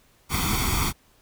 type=noise with comb filter; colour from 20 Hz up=pink; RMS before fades=-24 dBFS; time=0.29-0.93 s; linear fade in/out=50 ms; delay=0.88 ms; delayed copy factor=+0.85; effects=pink hiss -60 dBFS RMS until 1.21 s